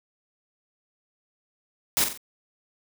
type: noise with echo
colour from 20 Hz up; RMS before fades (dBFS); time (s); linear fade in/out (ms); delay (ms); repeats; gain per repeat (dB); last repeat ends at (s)
white; -22; 1.97-2.04; 0; 45; 3; -7; 2.175
effects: none